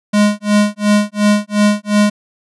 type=tone with tremolo; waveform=square; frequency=207.7 Hz; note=G#3; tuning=in tune; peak=-8 dBFS; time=0.13-2.1 s; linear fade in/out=10 ms; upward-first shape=sine; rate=2.8 Hz; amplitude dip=100%; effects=resampled to 24000 Hz